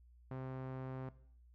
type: tone with low-pass filter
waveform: sawtooth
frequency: 130.81 Hz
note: C3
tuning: in tune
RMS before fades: -44 dBFS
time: 0.31-1.09 s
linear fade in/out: 2 ms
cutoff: 1300 Hz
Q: 0.84
effects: noise-tail reverb RT60 0.6 s tail -17 dB re dry + added 60 Hz sine -60 dBFS peak until 1.54 s